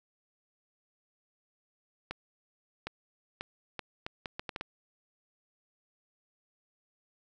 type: accelerating click train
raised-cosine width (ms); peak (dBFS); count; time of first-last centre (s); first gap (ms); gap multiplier
0.3; -20; 10; 2.11-4.611; 760; 0.71
effects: none